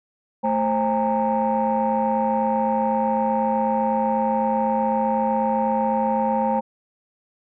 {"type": "tone cluster", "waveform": "sine", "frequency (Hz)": [220.6, 531, 810, 918], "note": ["A3", "C5", "G#5", "A#5"], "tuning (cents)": [5, 25, -43, -27], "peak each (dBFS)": -23, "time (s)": [0.43, 6.61], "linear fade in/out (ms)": 20, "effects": ["tanh soft clip ceiling -12 dBFS"]}